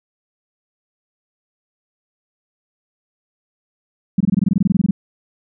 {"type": "tone bursts", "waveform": "sine", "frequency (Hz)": 192.6, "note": "G3", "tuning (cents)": -30, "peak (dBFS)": -10, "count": 16, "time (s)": [4.18, 4.91], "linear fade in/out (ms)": 5, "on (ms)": 25, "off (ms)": 22, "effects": []}